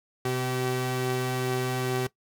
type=tone pair together; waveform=sawtooth; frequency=127.22 / 384 Hz; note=C3 / G4; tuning=-48 / -36 cents; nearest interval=octave + perfect fifth; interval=1912 cents; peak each=-25 dBFS; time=0.25-2.07 s; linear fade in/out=5 ms; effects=noise-tail reverb RT60 0.1 s tail -18 dB re dry